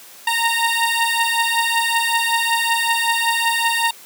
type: beating tone pair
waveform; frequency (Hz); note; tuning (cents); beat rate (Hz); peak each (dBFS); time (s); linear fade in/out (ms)
15% pulse; 921 / 926.3; A#5 / A#5; -21 / -11; 5.3; -13; 0.27-3.91; 5
effects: white hiss -42 dBFS RMS until 4.05 s + high-pass 200 Hz 12 dB/octave